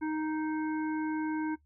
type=harmonic tone; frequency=311.1 Hz; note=D#4; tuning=in tune; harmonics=1 / 3 / 5 / 7; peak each=-30 / -39 / -43 / -49 dBFS; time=0.01-1.56 s; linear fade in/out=20 ms; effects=noise-tail reverb RT60 0.1 s tail -19 dB re dry + added 74 Hz sine -64 dBFS peak until 1.65 s